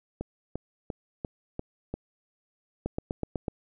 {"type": "two click trains", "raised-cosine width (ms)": 2, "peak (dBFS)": [-19, -16], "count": [6, 6], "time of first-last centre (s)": [[0.21, 1.94], [2.86, 3.482]], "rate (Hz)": [2.89, 8.04], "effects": []}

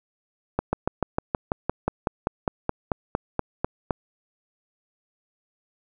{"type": "slowing click train", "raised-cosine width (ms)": 1, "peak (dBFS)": -8, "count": 18, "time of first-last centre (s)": [0.59, 3.908], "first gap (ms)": 140, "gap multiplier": 1.04, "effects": []}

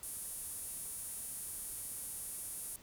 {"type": "tone with high-pass filter", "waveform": "sawtooth", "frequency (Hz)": 383.6, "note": "G4", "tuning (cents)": -37, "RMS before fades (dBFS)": -44, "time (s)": [0.03, 2.76], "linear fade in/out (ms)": 0, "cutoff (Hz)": 10000, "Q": 3.6, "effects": ["pink hiss -59 dBFS RMS until 2.82 s"]}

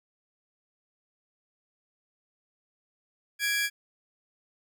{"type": "tone pair together", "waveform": "sawtooth", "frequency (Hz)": [1661.2, 2349], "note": ["G#6", "D7"], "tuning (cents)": [0, 0], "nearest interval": "tritone", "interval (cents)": 600, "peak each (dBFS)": [-24, -26], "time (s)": [3.39, 3.7], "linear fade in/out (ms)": 50, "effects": []}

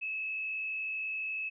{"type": "tone with frequency modulation", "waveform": "sine", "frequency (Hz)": 2591, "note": "E7", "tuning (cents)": -30, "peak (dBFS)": -33, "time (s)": [0.01, 1.5], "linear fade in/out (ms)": 20, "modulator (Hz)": 48, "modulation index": 0.9, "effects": []}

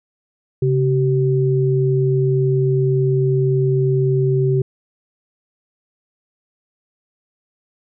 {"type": "tone pair together", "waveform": "sine", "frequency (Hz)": [135.4, 382.7], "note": ["C#3", "G4"], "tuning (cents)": [-40, -42], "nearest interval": "octave + tritone", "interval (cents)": 1798, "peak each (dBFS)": [-15, -18], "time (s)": [0.62, 4.62], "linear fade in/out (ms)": 5, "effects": []}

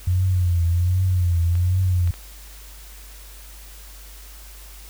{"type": "tone with vibrato", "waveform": "sine", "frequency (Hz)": 88.8, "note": "F2", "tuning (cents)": 29, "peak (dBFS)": -16, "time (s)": [0.07, 2.11], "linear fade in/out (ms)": 5, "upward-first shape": "triangle", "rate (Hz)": 1.3, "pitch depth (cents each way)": 100}
{"type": "clicks", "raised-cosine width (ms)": 0.3, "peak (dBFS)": -24, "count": 3, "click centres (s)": [1.554, 2.075, 2.14]}
{"effects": ["added 50 Hz sine -40 dBFS peak until 4.89 s", "white hiss -45 dBFS RMS until 4.89 s"]}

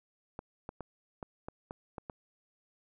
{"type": "clicks", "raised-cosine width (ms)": 1, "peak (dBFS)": -26, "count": 8, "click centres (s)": [0.391, 0.691, 0.807, 1.228, 1.485, 1.709, 1.982, 2.098], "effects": []}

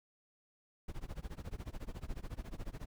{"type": "noise with tremolo", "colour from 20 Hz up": "brown", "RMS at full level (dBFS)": -40, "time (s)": [0.88, 2.86], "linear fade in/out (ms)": 5, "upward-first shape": "sine", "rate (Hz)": 14, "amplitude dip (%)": 95, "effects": []}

